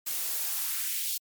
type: noise with high-pass filter sweep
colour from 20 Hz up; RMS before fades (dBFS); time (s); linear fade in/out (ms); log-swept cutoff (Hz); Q
blue; -31; 0.06-1.18; 10; 240 to 3900; 1.7
effects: MP3 96 kbps